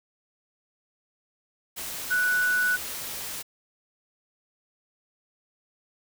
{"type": "tone in noise", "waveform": "sine", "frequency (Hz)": 1480, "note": "F#6", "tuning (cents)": 0, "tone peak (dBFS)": -21, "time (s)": [2.1, 2.77], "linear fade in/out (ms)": 20, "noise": "white", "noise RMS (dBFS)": -35, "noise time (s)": [1.76, 3.43], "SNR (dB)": 11, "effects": []}